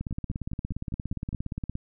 two click trains, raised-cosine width 5 ms, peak -23 / -19 dBFS, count 7 / 31, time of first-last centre 0.11-1.33 / 0.01-1.754 s, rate 4.92 / 17.2 Hz, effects none

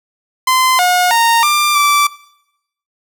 sawtooth tone with pitch steps, 1032 / 721 / 925 / 1190 / 1165 Hz, C6 / F#5 / A#5 / D6 / D6, -24 / -45 / -14 / +22 / -14 cents, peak -6 dBFS, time 0.47-2.07 s, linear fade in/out 5 ms, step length 320 ms, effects noise-tail reverb RT60 0.8 s tail -19 dB re dry

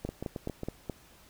two click trains, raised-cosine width 2 ms, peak -22 / -20 dBFS, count 5 / 5, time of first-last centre 0.09-0.633 / 0.05-0.897 s, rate 7.36 / 4.72 Hz, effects pink hiss -58 dBFS RMS until 1.29 s

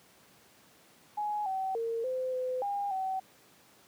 sine tone with pitch steps, 837 / 764 / 458.4 / 514 / 509 / 807 / 761 Hz, G#5 / G5 / A#4 / C5 / C5 / G#5 / F#5, +13 / -45 / -29 / -31 / -48 / -50 / +48 cents, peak -30 dBFS, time 1.17-3.2 s, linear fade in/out 10 ms, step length 290 ms, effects pink hiss -60 dBFS RMS until 3.87 s + high-pass 150 Hz 12 dB/octave

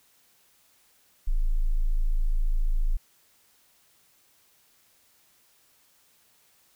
sine tone, 27.26 Hz, A0, 15 cents flat, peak -20 dBFS, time 1.27-2.97 s, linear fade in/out 10 ms, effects white hiss -63 dBFS RMS until 6.75 s

